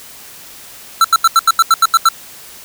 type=tone bursts; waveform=square; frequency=1339 Hz; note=E6; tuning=27 cents sharp; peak=-6 dBFS; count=10; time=1.01-2.088 s; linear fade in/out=2 ms; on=34 ms; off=82 ms; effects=white hiss -36 dBFS RMS until 2.64 s